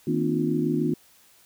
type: tone cluster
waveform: sine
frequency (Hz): 158.7 / 235.2 / 261.9 / 302 / 354.1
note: D#3 / A#3 / C4 / D4 / F4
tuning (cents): +35 / +16 / +2 / +48 / +24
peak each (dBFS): -28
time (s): 0.07-0.94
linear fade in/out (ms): 5
effects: white hiss -57 dBFS RMS until 1.45 s